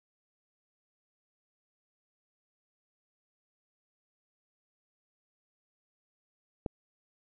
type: click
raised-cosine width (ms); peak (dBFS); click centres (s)
2; -19; 6.662
effects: none